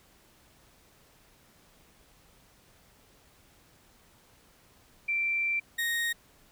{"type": "tone pair in turn", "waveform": ["sine", "35% pulse"], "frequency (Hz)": [2349, 1864.4], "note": ["D7", "A#6"], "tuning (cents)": [0, 0], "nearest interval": "major third", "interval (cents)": 400, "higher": "first", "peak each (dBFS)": -26, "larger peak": "neither", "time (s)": [[5.08, 5.6], [5.78, 6.13]], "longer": "first", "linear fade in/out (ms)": 10, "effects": ["pink hiss -61 dBFS RMS until 6.51 s"]}